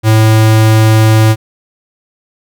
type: tone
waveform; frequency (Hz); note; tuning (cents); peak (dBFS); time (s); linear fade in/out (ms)
square; 109.9; A2; -2; -5; 0.03-1.36; 50
effects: none